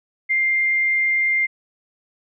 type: tone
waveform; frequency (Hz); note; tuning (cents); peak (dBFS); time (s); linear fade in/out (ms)
sine; 2103; C7; +8; -16; 0.29-1.47; 20
effects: none